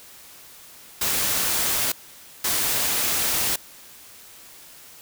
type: noise bursts at uneven times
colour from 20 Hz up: white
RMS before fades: -23 dBFS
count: 2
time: 1.01-1.92 / 2.44-3.56 s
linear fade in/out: 5 ms
effects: white hiss -46 dBFS RMS until 5.01 s